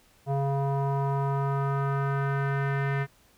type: tone with low-pass filter sweep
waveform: square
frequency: 138.59 Hz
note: C#3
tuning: in tune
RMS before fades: -27 dBFS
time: 0.26-3.07 s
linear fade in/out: 50 ms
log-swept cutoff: 760 to 1900 Hz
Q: 3.2
effects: pink hiss -61 dBFS RMS until 3.37 s